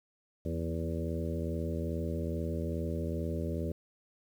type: harmonic tone with a mistuned harmonic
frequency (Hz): 82.4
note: E2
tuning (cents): 0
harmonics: 1 / 2 / 3 / 4 / 5 / 6 / 7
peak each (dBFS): -35 / -38 / -40 / -41 / -42 / -43 / -43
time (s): 0.45-3.72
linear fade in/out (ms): 5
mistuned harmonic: 3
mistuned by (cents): -43
effects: 10-bit